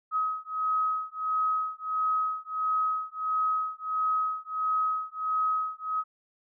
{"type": "beating tone pair", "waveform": "sine", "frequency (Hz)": [1269, 1270.5], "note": ["D#6", "D#6"], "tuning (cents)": [34, 36], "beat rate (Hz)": 1.5, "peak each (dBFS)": -29, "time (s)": [0.11, 6.04], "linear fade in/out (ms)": 50, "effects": []}